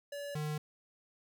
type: tone pair in turn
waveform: square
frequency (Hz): 572 / 151.5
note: D5 / D#3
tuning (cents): -46 / -46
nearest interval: octave + major seventh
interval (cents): 2300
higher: first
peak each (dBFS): -40 / -35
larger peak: second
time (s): 0.12-0.35 / 0.35-0.58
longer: neither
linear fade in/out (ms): 5
effects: none